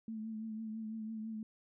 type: tone with vibrato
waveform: sine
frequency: 220 Hz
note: A3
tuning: in tune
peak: -39 dBFS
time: 0.08-1.43 s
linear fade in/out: 2 ms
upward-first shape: triangle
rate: 6 Hz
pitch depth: 42 cents each way
effects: none